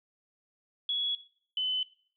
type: tone pair in turn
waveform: sine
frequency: 3366 / 3026 Hz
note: G#7 / F#7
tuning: +23 / +38 cents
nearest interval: major second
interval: 185 cents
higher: first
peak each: -27 dBFS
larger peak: neither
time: 0.89-1.15 / 1.57-1.83 s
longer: neither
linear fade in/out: 2 ms
effects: noise-tail reverb RT60 0.5 s tail -17 dB re dry